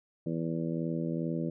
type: harmonic tone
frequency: 82.41 Hz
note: E2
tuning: in tune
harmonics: 2 / 3 / 4 / 5 / 6 / 7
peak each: -33 / -36 / -36 / -45 / -41 / -43 dBFS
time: 0.26-1.5 s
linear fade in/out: 5 ms
effects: none